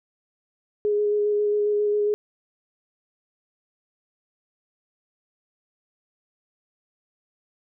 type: tone with vibrato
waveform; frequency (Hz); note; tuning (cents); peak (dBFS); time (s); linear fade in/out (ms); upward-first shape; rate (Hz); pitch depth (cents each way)
sine; 416; G#4; +3; -19; 0.85-2.14; 0; square; 7.4; 10
effects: none